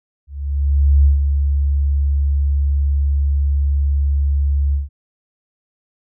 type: tone with ADSR envelope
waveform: sine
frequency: 70.5 Hz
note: C#2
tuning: 30 cents sharp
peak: -7 dBFS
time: 0.27-4.89 s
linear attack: 780 ms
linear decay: 130 ms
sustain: -6 dB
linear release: 150 ms
effects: none